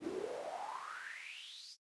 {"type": "noise with high-pass filter sweep", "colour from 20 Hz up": "brown", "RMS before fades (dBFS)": -45, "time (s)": [0, 1.77], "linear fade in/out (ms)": 50, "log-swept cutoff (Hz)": [290, 5400], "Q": 8.5, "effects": ["noise-tail reverb RT60 0.1 s tail -23 dB re dry", "resampled to 24000 Hz"]}